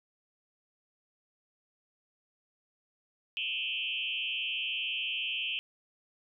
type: tone with frequency modulation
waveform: sine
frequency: 2856 Hz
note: F7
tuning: 38 cents sharp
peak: -31 dBFS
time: 3.37-5.59 s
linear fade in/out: 0 ms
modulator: 129 Hz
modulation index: 2.7
effects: none